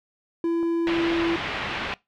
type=tone; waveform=triangle; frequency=335.6 Hz; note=E4; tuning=31 cents sharp; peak=-19 dBFS; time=0.44-1.36 s; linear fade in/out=2 ms
type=clicks; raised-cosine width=1 ms; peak=-27 dBFS; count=2; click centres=0.63 / 1.12 s
type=low-pass noise; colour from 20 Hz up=white; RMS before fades=-30 dBFS; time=0.87-1.94 s; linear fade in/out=0 ms; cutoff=3000 Hz; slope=24 dB/octave
effects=noise-tail reverb RT60 0.2 s tail -22 dB re dry